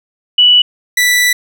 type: tone pair in turn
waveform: sine / sawtooth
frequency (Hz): 2954 / 1971.6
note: F#7 / B6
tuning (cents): -3 / -3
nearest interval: perfect fifth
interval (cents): 700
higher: first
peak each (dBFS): -4 / -5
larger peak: first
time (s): 0.38-0.62 / 0.97-1.33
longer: second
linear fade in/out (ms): 5
effects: none